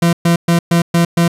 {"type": "tone bursts", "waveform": "40% pulse", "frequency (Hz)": 170, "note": "F3", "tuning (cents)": -46, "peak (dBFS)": -8, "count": 6, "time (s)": [0.02, 1.28], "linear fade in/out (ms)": 5, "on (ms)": 110, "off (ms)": 120, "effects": ["resampled to 32000 Hz"]}